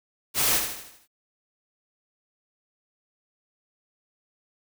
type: noise with echo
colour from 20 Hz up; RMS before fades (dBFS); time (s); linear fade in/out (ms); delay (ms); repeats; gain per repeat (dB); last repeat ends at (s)
white; -23; 0.34-0.61; 50; 78; 6; -6; 1.078
effects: none